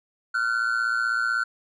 triangle ring-modulated tone, 1445 Hz, F#6, 41 cents flat, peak -17 dBFS, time 0.34-1.44 s, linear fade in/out 10 ms, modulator 58 Hz, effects resampled to 24000 Hz

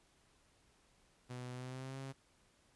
sawtooth tone with pitch glide, 124.8 to 134.53 Hz, B2 to C3, +19 to +49 cents, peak -40 dBFS, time 1.29-2.13 s, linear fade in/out 20 ms, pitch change +130 cents, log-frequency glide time 1.52-1.98 s, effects pink hiss -71 dBFS RMS until 2.75 s + resampled to 24000 Hz

